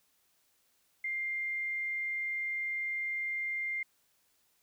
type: tone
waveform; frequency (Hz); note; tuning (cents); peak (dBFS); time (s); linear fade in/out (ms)
sine; 2100; C7; +6; -32; 1.04-3.83; 5
effects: white hiss -72 dBFS RMS until 4.62 s